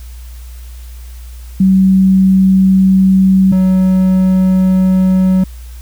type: tone pair in turn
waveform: sine / triangle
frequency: 190 / 186.95 Hz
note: F#3 / F#3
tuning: +46 / +18 cents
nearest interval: unison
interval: 28 cents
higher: first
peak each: -5 / -5 dBFS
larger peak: neither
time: 1.6-3.52 / 3.52-5.44 s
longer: neither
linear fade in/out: 5 ms
effects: added 60 Hz sine -27 dBFS peak until 5.81 s + white hiss -43 dBFS RMS until 5.81 s